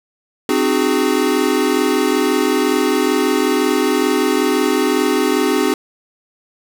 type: chord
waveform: square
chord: Ab dominant seventh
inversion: first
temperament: equal with one note detuned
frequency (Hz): 261.6 / 303.8 / 370 / 415.3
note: C4 / Eb4 / Gb4 / Ab4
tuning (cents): 0 / -41 / 0 / 0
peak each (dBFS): -20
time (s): 0.49-5.74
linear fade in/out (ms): 2
effects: none